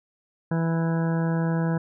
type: harmonic tone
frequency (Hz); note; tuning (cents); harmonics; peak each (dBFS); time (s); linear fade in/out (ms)
164.81; E3; 0; 1 / 2 / 3 / 4 / 5 / 6 / 8 / 9 / 10; -22 / -32 / -33 / -37 / -39 / -38 / -44 / -41 / -41; 0.51-1.78; 5
effects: none